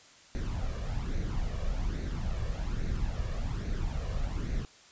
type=noise with flanger; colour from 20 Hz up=brown; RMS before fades=-32 dBFS; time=0.35-4.65 s; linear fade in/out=0 ms; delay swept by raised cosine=0.48 to 1.78 ms; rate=1.2 Hz; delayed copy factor=+0.6; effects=white hiss -56 dBFS RMS until 4.91 s + resampled to 16000 Hz